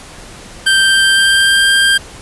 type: tone with pitch glide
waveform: 25% pulse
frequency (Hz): 1568 to 1590.8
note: G6 to G6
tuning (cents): 0 to +25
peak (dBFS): -4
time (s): 0.66-1.98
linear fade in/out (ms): 10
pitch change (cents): +25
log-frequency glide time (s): 0.8-1.72
effects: pink hiss -34 dBFS RMS until 2.21 s + resampled to 24000 Hz